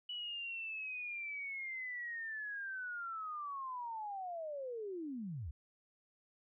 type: linear sweep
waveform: sine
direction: down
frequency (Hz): 2960 to 61.74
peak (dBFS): -40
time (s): 0.09-5.51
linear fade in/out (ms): 5
effects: none